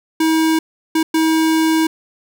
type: tone bursts at uneven times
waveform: square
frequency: 320 Hz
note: D#4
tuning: 49 cents sharp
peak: -13 dBFS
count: 3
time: 0.2-0.59 / 0.95-1.03 / 1.14-1.87 s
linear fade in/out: 5 ms
effects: none